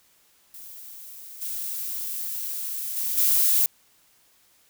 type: noise with level steps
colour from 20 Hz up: violet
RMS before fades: -42 / -31 / -27 / -20 dBFS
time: 0.54-3.66 s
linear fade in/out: 2 ms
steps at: 1.41 / 2.96 / 3.17 s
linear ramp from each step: 10 ms
effects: white hiss -61 dBFS RMS until 4.69 s